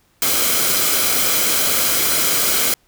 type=noise with comb filter; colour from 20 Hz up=white; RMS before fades=-17 dBFS; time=0.22-2.74 s; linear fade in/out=2 ms; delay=1.1 ms; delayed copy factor=-0.5; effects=pink hiss -59 dBFS RMS until 2.87 s